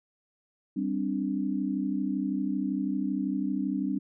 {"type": "chord", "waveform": "sine", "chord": "G suspended fourth", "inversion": "none", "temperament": "just", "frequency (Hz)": [196, 261.3, 294], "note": ["G3", "C4", "D4"], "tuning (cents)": [0, -2, 2], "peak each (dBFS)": -31, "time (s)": [0.76, 3.99], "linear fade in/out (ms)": 10, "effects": []}